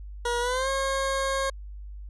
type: tone with pitch glide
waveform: 20% pulse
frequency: 478.8 to 540.5 Hz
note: A#4 to C#5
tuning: +46 to -44 cents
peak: -20 dBFS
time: 0.25-1.5 s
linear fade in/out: 5 ms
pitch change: +210 cents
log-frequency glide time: 0.4-0.69 s
effects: added 50 Hz sine -37 dBFS peak until 2.09 s + resampled to 24000 Hz